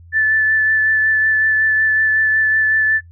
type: tone with vibrato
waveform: sine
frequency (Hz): 1750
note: A6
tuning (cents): -10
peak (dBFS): -12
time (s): 0.12-3.01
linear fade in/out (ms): 50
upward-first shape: sine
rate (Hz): 5.4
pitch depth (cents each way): 12
effects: noise-tail reverb RT60 0.1 s tail -17 dB re dry + added 85 Hz sine -39 dBFS peak until 3.11 s